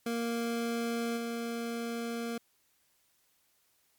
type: tone with level steps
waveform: 25% pulse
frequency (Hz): 233.1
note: A#3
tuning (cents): 0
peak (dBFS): -27 / -30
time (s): 0.06-2.38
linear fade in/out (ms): 5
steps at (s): 1.16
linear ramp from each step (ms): 20
effects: white hiss -71 dBFS RMS until 3.98 s + MP3 96 kbps